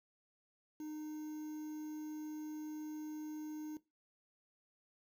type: tone with quantisation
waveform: triangle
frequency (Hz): 306.3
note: D#4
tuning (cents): -27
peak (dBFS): -40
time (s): 0.8-3.77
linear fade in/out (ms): 2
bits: 10
effects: noise-tail reverb RT60 0.2 s tail -17 dB re dry